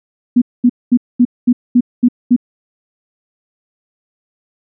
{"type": "tone bursts", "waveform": "sine", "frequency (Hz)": 244.4, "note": "B3", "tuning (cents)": -18, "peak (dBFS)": -5, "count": 8, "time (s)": [0.36, 2.364], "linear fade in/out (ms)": 10, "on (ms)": 58, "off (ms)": 220, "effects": []}